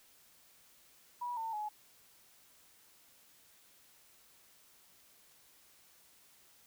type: tone with pitch steps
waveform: sine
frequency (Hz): 971 / 901 / 845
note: B5 / A5 / G#5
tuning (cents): -30 / +41 / +30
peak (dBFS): -36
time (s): 1.21-1.69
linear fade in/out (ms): 10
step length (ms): 160
effects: white hiss -64 dBFS RMS until 6.66 s